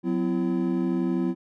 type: tone cluster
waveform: triangle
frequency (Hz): 183.3 / 255.2 / 336.1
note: F#3 / C4 / E4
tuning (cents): -16 / -43 / +34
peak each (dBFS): -25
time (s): 0.03-1.35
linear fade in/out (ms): 50
effects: none